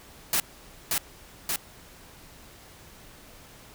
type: noise with echo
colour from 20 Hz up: white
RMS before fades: -24 dBFS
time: 0.33-0.4 s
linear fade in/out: 2 ms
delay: 580 ms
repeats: 2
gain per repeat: -2 dB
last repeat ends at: 1.56 s
effects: pink hiss -50 dBFS RMS until 3.74 s